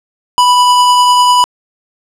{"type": "tone with tremolo", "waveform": "square", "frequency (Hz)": 987.8, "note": "B5", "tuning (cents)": 0, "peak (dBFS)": -5, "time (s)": [0.38, 1.44], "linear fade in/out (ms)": 0, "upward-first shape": "triangle", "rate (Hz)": 10, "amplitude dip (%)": 25, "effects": ["low-pass 9000 Hz 12 dB/octave", "7-bit"]}